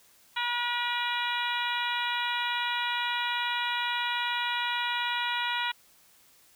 harmonic tone, 481.2 Hz, B4, 45 cents flat, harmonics 2 / 3 / 4 / 5 / 6 / 7 / 8, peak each -32 / -34 / -35 / -36 / -37 / -37 / -38 dBFS, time 0.36-5.72 s, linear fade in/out 10 ms, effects white hiss -60 dBFS RMS until 6.55 s

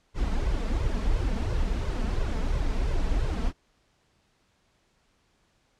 brown noise with flanger, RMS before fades -26 dBFS, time 0.14-3.53 s, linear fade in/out 50 ms, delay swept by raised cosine 1.9 to 4.6 ms, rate 2.9 Hz, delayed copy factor +0.7, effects pink hiss -68 dBFS RMS until 5.79 s + low-pass 7000 Hz 12 dB/octave

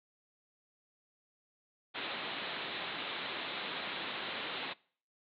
white low-pass noise, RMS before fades -40 dBFS, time 1.94-4.74 s, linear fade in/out 20 ms, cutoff 4000 Hz, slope 96 dB/octave, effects noise-tail reverb RT60 0.5 s tail -24 dB re dry + high-pass 200 Hz 12 dB/octave

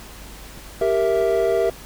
clicks, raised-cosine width 5 ms, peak -26 dBFS, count 2, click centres 0.576 / 0.813 s
triangle chord, E diminished, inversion first, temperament equal, 392 / 466.2 / 659.3 Hz, G4 / Bb4 / E5, 0 / 0 / 0 cents, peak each -19 dBFS, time 0.81-1.7 s, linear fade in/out 5 ms
effects added 50 Hz sine -42 dBFS peak until 1.85 s + pink hiss -41 dBFS RMS until 1.85 s

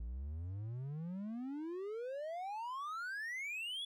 triangle exponential sweep, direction up, 54.3 to 3457 Hz, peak -38 dBFS, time 0-3.85 s, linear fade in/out 5 ms, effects none

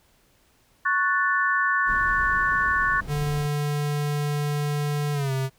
sine chord, F# minor, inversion second, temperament equal, 1108.7 / 1480 / 1760 Hz, C#6 / F#6 / A6, 0 / 0 / 0 cents, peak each -24 dBFS, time 0.85-3.01 s, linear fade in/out 10 ms
brown noise, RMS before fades -35 dBFS, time 1.85-3.49 s, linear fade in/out 50 ms
square tone with pitch glide, 146.83 to 133.1 Hz, D3 to C3, 0 to +30 cents, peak -24 dBFS, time 3.07-5.5 s, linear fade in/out 50 ms, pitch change -170 cents, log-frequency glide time 5.13-5.32 s
effects pink hiss -62 dBFS RMS until 5.58 s

